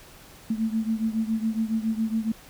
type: beating tone pair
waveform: sine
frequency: 220 / 227.2 Hz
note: A3 / A#3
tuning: 0 / -44 cents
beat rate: 7.2 Hz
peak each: -25 / -28 dBFS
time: 0.5-2.32 s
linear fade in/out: 5 ms
effects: pink hiss -49 dBFS RMS until 2.49 s